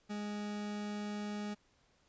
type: tone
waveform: 40% pulse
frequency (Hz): 207.7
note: G#3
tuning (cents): 0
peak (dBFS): -37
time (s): 0.09-1.55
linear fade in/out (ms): 20
effects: pink hiss -71 dBFS RMS until 2.08 s + resampled to 16000 Hz